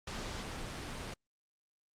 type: noise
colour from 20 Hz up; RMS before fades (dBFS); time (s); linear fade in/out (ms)
pink; -41; 0.07-1.14; 5
effects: low-pass 7000 Hz 12 dB/octave + Opus 48 kbps